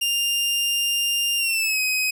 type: tone with pitch glide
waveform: sawtooth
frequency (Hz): 2800 to 2524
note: F7 to D#7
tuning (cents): +4 to +24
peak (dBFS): -17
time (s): 0.01-2.11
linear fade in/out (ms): 10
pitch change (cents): -180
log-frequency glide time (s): 1.37-1.8
effects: none